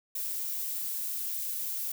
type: noise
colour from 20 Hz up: violet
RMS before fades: -34 dBFS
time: 0.15-1.92 s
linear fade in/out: 5 ms
effects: none